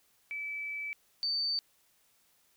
sine tone pair in turn, 2306 / 4575 Hz, D7 / D8, -32 / -46 cents, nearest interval octave, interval 1186 cents, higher second, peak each -35 / -29 dBFS, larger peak second, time 0.31-0.93 / 1.23-1.59 s, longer first, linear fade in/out 0 ms, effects white hiss -69 dBFS RMS until 2.56 s

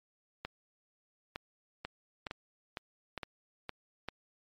two click trains, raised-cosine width 0.3 ms, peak -22 / -21 dBFS, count 5 / 5, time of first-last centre 1.85-3.693 / 0.45-4.086 s, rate 2.17 / 1.1 Hz, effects MP3 64 kbps

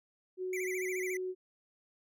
sine tone, 370 Hz, F#4, in tune, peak -34 dBFS, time 0.37-1.35 s, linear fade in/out 50 ms
square tone with vibrato, 2156 Hz, C#7, 49 cents flat, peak -38 dBFS, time 0.53-1.17 s, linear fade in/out 2 ms, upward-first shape sine, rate 14 Hz, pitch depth 160 cents each way
effects none

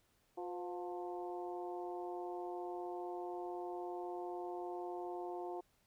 harmonic tone with a mistuned harmonic, 177.6 Hz, F3, 29 cents sharp, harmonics 2 / 3 / 4 / 5 / 6, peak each -43 / -52 / -46 / -50 / -59 dBFS, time 0.37-5.61 s, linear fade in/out 10 ms, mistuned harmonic 3, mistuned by -76 cents, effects pink hiss -75 dBFS RMS until 5.86 s

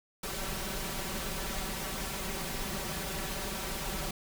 pink noise with comb filter, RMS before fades -36 dBFS, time 0.23-4.11 s, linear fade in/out 5 ms, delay 5.2 ms, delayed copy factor +0.7, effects none

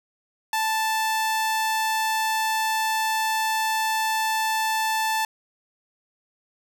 sawtooth tone, 880 Hz, A5, in tune, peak -18 dBFS, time 0.53-5.25 s, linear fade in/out 2 ms, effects none

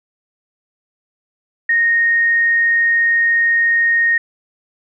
sine tone, 1857 Hz, A#6, 7 cents flat, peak -11 dBFS, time 1.69-4.18 s, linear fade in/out 5 ms, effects none

